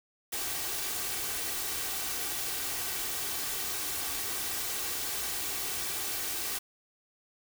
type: noise with comb filter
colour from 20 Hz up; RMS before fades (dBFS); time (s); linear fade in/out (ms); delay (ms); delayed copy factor
white; -34; 0.32-6.59; 10; 2.6; +0.5
effects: none